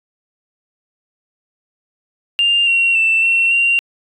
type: tone with pitch steps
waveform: sine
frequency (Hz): 2798 / 2743 / 2670 / 2715 / 2763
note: F7 / F7 / E7 / F7 / F7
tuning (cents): +3 / -32 / +22 / -50 / -19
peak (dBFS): -10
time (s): 2.39-3.79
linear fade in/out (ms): 0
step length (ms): 280
effects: tanh soft clip ceiling -6 dBFS